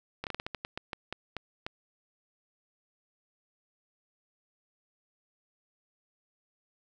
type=slowing click train; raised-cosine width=0.3 ms; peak=-19 dBFS; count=13; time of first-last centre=0.24-1.665 s; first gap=28 ms; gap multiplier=1.24; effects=none